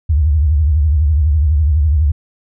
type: tone with vibrato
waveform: sine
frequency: 75.2 Hz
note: D2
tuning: 42 cents sharp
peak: -9 dBFS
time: 0.09-2.12 s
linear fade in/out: 10 ms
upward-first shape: triangle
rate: 12 Hz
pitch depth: 200 cents each way
effects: none